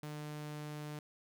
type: tone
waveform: sawtooth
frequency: 149.9 Hz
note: D3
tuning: 36 cents sharp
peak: -38 dBFS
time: 0.03-0.99 s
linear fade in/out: 2 ms
effects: none